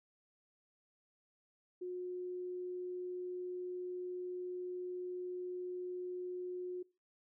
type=tone; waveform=sine; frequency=361.4 Hz; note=F#4; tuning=41 cents flat; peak=-39 dBFS; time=1.81-6.83 s; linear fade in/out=10 ms; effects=noise-tail reverb RT60 0.3 s tail -22 dB re dry